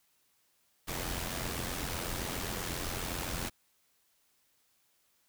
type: noise with amplitude modulation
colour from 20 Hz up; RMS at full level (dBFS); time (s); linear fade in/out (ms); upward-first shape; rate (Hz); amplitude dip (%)
pink; -34; 0.87-3.5; 20; sine; 87.7; 60
effects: white hiss -72 dBFS RMS until 5.28 s